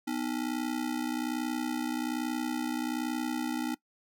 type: ring-modulated tone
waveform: square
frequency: 278.7 Hz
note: C#4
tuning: 9 cents sharp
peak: -28 dBFS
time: 0.07-3.75 s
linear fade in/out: 10 ms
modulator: 30.6 Hz
effects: noise-tail reverb RT60 0.1 s tail -21 dB re dry